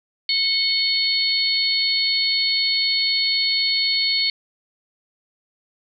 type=harmonic tone with a mistuned harmonic; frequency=732 Hz; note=F#5; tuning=19 cents flat; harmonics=3 / 4 / 5 / 6; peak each=-25 / -28 / -27 / -19 dBFS; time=0.29-4.3 s; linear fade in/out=2 ms; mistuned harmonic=4; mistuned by=+90 cents; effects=none